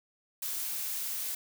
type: noise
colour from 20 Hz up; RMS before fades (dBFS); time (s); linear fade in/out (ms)
blue; -35; 0.42-1.35; 5
effects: none